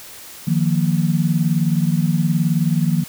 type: chord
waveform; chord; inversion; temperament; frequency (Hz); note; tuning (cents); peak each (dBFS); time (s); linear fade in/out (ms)
sine; Eb suspended second; none; equal; 155.56 / 174.61 / 233.1; Eb3 / F3 / Bb3; 0 / 0 / 0; -18 / -18 / -23; 0.47-3.04; 10
effects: white hiss -38 dBFS RMS until 3.08 s